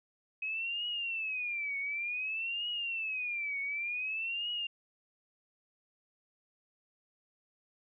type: tone with vibrato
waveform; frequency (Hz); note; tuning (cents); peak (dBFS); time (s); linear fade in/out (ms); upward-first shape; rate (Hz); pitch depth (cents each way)
sine; 2539; D#7; +34; -33; 0.42-4.67; 5; triangle; 0.55; 240
effects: none